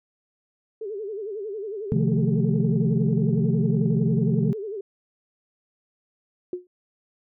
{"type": "tone with vibrato", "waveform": "sine", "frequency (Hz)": 415.3, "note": "G#4", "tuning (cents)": 0, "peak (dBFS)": -29, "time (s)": [0.81, 4.81], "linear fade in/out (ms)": 5, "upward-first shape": "sine", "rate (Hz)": 11, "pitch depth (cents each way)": 130}
{"type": "chord", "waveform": "sine", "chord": "F dominant seventh", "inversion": "second", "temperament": "equal", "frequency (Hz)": [130.81, 155.56, 174.61, 220], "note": ["C3", "Eb3", "F3", "A3"], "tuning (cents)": [0, 0, 0, 0], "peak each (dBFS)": -24, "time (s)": [1.92, 4.53], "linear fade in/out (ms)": 0}
{"type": "tone with exponential decay", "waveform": "sine", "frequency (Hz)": 360, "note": "F#4", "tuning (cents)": -47, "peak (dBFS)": -22, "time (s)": [6.53, 6.67], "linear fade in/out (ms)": 2, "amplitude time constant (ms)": 30}
{"effects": ["tanh soft clip ceiling -9 dBFS"]}